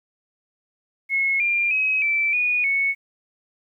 sine tone with pitch steps, 2178 / 2392 / 2544 / 2328 / 2461 / 2211 Hz, C#7 / D7 / D#7 / D7 / D#7 / C#7, -31 / +31 / +38 / -16 / -20 / -5 cents, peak -18 dBFS, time 1.09-2.95 s, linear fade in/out 50 ms, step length 310 ms, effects 10-bit

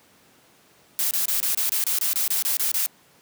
blue noise bursts, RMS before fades -23 dBFS, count 13, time 0.99-2.862 s, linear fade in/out 0 ms, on 120 ms, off 26 ms, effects pink hiss -56 dBFS RMS until 3.21 s + high-pass 150 Hz 12 dB/octave

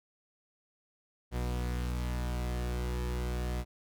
45% pulse tone pair together, 60.87 / 121.9 Hz, B1 / B2, -24 / -22 cents, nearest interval octave, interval 1202 cents, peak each -32 / -38 dBFS, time 1.31-3.65 s, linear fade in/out 50 ms, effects none

